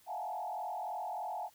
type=tone with frequency modulation; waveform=sine; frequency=784 Hz; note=G5; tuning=in tune; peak=-36 dBFS; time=0.06-1.5 s; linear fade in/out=50 ms; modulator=43.2 Hz; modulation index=2.5; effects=white hiss -65 dBFS RMS until 1.54 s